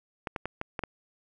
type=clicks; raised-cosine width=0.5 ms; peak=-17 dBFS; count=6; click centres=0.272 / 0.362 / 0.456 / 0.614 / 0.792 / 0.837 s; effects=none